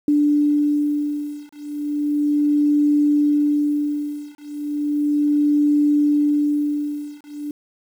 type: beating tone pair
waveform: sine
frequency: 293.7 / 294.05 Hz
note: D4 / D4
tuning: 0 / +2 cents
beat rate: 0.35 Hz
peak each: -19 dBFS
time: 0.08-7.51 s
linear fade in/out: 2 ms
effects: 8-bit